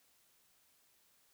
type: silence
effects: white hiss -71 dBFS RMS until 1.33 s